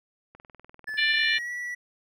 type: click train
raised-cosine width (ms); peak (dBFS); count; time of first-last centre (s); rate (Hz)
0.5; -33; 22; 0.35-1.384; 20.3
type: tone with pitch glide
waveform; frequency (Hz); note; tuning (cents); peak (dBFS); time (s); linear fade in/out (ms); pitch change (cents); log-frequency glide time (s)
triangle; 1736 to 1948.6; A6 to B6; -24 to -24; -29; 0.87-1.75; 10; +200; 0.98-1.51
type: harmonic tone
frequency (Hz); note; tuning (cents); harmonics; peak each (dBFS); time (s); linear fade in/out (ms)
590; D5; +8; 3 / 4 / 5 / 6 / 7; -25 / -27 / -29 / -31 / -32; 0.97-1.39; 20
effects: none